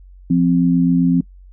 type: tone pair together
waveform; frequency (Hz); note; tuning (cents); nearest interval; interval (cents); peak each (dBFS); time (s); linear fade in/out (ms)
sine; 173.23 / 260.9; F3 / C4; -14 / -5; perfect fifth; 709; -14; 0.3-1.21; 5
effects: noise-tail reverb RT60 0.1 s tail -23 dB re dry + added 46 Hz sine -39 dBFS peak until 1.52 s